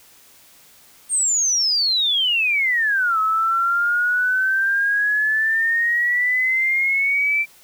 sine exponential two-way sweep, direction down then up, 8800 to 1284 to 2346 Hz, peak -16 dBFS, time 1.09-7.46 s, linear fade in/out 50 ms, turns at 3.19 s, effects white hiss -50 dBFS RMS until 7.63 s

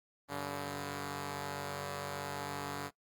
5% pulse tone pair together, 95.4 / 142.94 Hz, G2 / D3, -47 / -47 cents, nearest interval perfect fifth, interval 700 cents, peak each -32 / -28 dBFS, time 0.28-2.91 s, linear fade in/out 50 ms, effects noise-tail reverb RT60 0.1 s tail -20 dB re dry + Opus 32 kbps

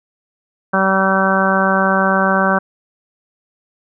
harmonic tone, 191.9 Hz, G3, 37 cents flat, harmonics 1 / 2 / 3 / 4 / 5 / 6 / 7 / 8, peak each -18 / -24 / -19 / -21 / -22 / -20 / -22 / -18 dBFS, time 0.73-2.59 s, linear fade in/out 10 ms, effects none

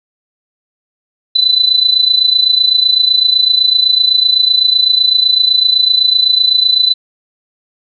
sine tone with amplitude modulation, 4004 Hz, B7, 23 cents sharp, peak -4 dBFS, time 1.35-6.94 s, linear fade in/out 10 ms, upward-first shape sine, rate 27.9 Hz, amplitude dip 75%, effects none

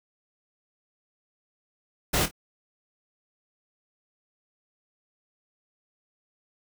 pink noise with echo, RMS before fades -24 dBFS, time 2.13-2.26 s, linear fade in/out 10 ms, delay 26 ms, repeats 2, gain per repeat -11 dB, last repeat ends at 2.312 s, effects none

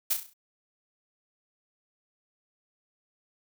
blue noise with echo, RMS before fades -25 dBFS, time 0.1-0.14 s, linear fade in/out 10 ms, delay 33 ms, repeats 6, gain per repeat -6 dB, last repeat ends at 0.338 s, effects none

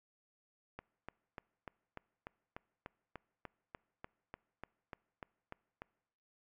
click train, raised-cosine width 0.5 ms, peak -30 dBFS, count 18, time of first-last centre 0.79-5.82 s, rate 3.38 Hz, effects noise-tail reverb RT60 0.9 s tail -24 dB re dry

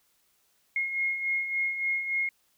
sine beating tone pair, 2149 / 2152.5 Hz, C7 / C7, +46 / +49 cents, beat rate 3.5 Hz, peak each -35 / -27 dBFS, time 0.76-2.29 s, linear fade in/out 2 ms, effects white hiss -69 dBFS RMS until 2.57 s

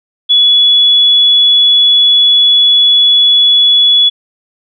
sine tone, 3400 Hz, G#7, 40 cents sharp, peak -4 dBFS, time 0.29-4.1 s, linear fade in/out 20 ms, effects none

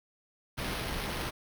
pink noise with sample-and-hold, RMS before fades -35 dBFS, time 0.57-1.31 s, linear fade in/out 20 ms, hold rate 7350 Hz, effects none

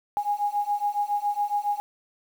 sine beating tone pair, 819 / 826.2 Hz, G#5 / G#5, -24 / -9 cents, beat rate 7.2 Hz, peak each -27 / -26 dBFS, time 0.17-1.8 s, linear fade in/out 0 ms, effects 8-bit

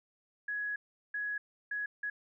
sine tone bursts at uneven times, 1675 Hz, G#6, 14 cents sharp, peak -33 dBFS, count 4, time 0.48-0.76 / 1.14-1.38 / 1.71-1.86 / 2.03-2.1 s, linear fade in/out 5 ms, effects none

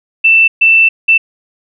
sine tone bursts at uneven times, 2666 Hz, E7, 19 cents sharp, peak -4 dBFS, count 3, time 0.24-0.48 / 0.61-0.89 / 1.08-1.18 s, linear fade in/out 10 ms, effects none

